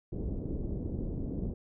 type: low-pass noise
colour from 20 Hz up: pink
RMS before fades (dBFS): -35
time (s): 0.12-1.54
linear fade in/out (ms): 5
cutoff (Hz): 420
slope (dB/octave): 24
effects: none